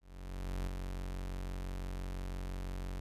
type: tone with ADSR envelope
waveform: 40% pulse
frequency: 45.92 Hz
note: F#1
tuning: 12 cents flat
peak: -33 dBFS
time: 0.01-3 s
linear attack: 660 ms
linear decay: 5 ms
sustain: -4 dB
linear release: 3 ms
effects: resampled to 32000 Hz